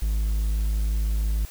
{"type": "tone", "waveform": "triangle", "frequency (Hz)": 53.1, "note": "G#1", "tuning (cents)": 39, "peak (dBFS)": -19, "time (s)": [0.02, 1.45], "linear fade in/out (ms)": 0, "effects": ["white hiss -45 dBFS RMS until 1.5 s"]}